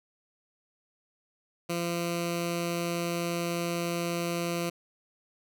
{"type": "tone with notch filter", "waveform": "10% pulse", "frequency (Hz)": 171.3, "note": "F3", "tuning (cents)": -33, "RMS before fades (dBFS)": -31, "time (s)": [1.69, 4.7], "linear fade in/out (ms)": 10, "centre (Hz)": 860, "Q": 1.9, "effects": []}